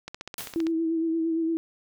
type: click train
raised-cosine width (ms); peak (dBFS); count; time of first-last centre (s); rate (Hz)
0.2; -19; 10; 0.08-0.668; 15.3
type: noise with exponential decay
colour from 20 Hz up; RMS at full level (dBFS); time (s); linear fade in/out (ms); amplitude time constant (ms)
white; -33; 0.38-0.72; 2; 73
type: tone with vibrato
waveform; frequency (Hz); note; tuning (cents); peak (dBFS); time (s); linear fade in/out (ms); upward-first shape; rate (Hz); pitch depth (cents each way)
sine; 326.9; E4; -14; -23; 0.56-1.57; 0; sine; 8.7; 29
effects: none